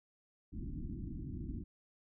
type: low-pass noise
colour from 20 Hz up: pink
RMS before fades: -42 dBFS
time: 0.52-1.64 s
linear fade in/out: 20 ms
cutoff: 340 Hz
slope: 96 dB/octave
effects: none